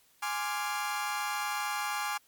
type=chord; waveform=30% pulse; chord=D half-diminished seventh; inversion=second; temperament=equal; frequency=830.6 / 1046.5 / 1174.7 / 1396.9 Hz; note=Ab5 / C6 / D6 / F6; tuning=0 / 0 / 0 / 0 cents; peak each=-32 / -36 / -34 / -36 dBFS; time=0.22-2.18 s; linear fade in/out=10 ms; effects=white hiss -65 dBFS RMS until 2.27 s + MP3 96 kbps